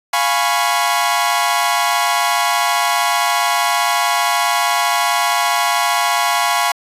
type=chord; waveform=sawtooth; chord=C# dominant seventh; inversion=first; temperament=equal with one note detuned; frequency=698.5 / 830.6 / 987.8 / 1103 Hz; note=E#5 / G#5 / B5 / C#6; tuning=0 / 0 / 0 / -9 cents; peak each=-16 dBFS; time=0.13-6.72 s; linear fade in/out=5 ms; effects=resampled to 32000 Hz